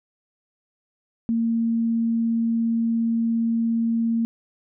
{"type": "tone", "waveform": "sine", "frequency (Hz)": 229.3, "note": "A#3", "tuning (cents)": -28, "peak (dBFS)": -19, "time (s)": [1.29, 4.25], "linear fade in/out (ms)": 0, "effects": []}